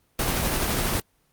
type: noise with tremolo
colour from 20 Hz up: pink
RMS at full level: -23 dBFS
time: 0.19-1 s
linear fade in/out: 2 ms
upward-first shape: triangle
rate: 12 Hz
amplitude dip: 30%
effects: pink hiss -66 dBFS RMS until 1.32 s + Opus 24 kbps